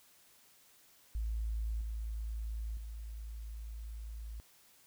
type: tone with level steps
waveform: sine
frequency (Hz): 55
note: A1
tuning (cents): 0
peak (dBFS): -33 / -36 / -41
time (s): 1.15-4.4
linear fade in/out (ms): 0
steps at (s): 1.81 / 2.77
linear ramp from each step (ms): 2
effects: white hiss -64 dBFS RMS until 4.86 s